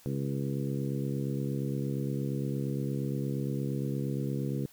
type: harmonic tone with a mistuned harmonic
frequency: 68.6 Hz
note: C#2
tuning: 17 cents flat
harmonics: 2 / 3 / 4 / 5 / 6 / 7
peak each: -32 / -36 / -38 / -40 / -42 / -43 dBFS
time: 0.06-4.66 s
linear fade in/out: 0 ms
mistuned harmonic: 7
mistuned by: +21 cents
effects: white hiss -58 dBFS RMS until 4.72 s